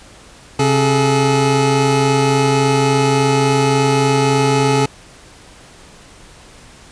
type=tone pair together; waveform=25% pulse; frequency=134.69 / 427.6 Hz; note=C#3 / A4; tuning=-49 / -49 cents; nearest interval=octave + minor sixth; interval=2000 cents; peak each=-11 dBFS; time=0.59-4.86 s; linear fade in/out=5 ms; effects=pink hiss -42 dBFS RMS until 6.91 s + resampled to 22050 Hz